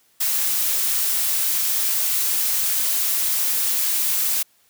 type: noise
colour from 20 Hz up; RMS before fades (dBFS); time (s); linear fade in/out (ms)
blue; -21; 0.2-4.43; 10
effects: white hiss -60 dBFS RMS until 4.69 s + high-pass 60 Hz 12 dB/octave